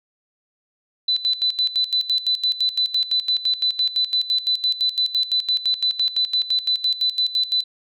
sine tone with tremolo, 4000 Hz, B7, 21 cents sharp, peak -16 dBFS, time 1.08-7.64 s, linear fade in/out 5 ms, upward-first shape square, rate 5.9 Hz, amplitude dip 80%, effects none

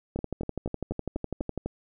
two click trains, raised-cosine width 2 ms, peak -17 / -21 dBFS, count 19 / 6, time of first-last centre 0.16-1.66 / 0.19-1.407 s, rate 12 / 4.11 Hz, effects none

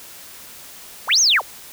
sine linear two-way sweep, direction up then down, 306.5 to 6645 to 306.5 Hz, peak -12 dBFS, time 1.07-1.42 s, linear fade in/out 50 ms, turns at 1.2 s, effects white hiss -40 dBFS RMS until 1.72 s

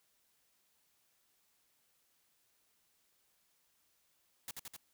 white noise with echo, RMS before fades -43 dBFS, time 4.48-4.51 s, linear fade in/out 2 ms, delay 85 ms, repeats 3, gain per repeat -2 dB, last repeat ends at 4.765 s, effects white hiss -75 dBFS RMS until 4.93 s

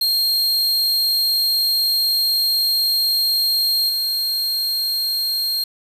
45% pulse tone with level steps, 4216 Hz, C8, 12 cents sharp, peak -15 / -18 dBFS, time 0.01-5.64 s, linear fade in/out 5 ms, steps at 3.89 s, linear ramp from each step 2 ms, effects resampled to 32000 Hz + 7-bit

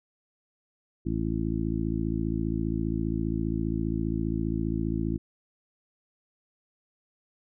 harmonic tone, 55 Hz, A1, in tune, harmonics 1 / 2 / 3 / 4 / 5 / 6, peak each -33 / -33 / -33 / -33 / -33 / -33 dBFS, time 1.05-5.18 s, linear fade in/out 20 ms, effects none

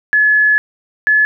sine tone pair in turn, 1708 / 1714.2 Hz, G#6 / A6, +48 / -46 cents, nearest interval unison, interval 6 cents, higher second, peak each -8 dBFS, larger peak neither, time 0.13-0.58 / 1.07-1.25 s, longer first, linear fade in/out 0 ms, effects none

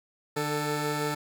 15% pulse tone pair together, 149.21 / 441.6 Hz, D3 / A4, +28 / +6 cents, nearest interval octave + perfect fifth, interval 1878 cents, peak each -24 dBFS, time 0.36-1.15 s, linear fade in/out 10 ms, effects none

